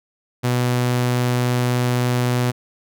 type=tone; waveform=sawtooth; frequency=123.47 Hz; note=B2; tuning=in tune; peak=-13 dBFS; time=0.43-2.52 s; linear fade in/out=20 ms; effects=none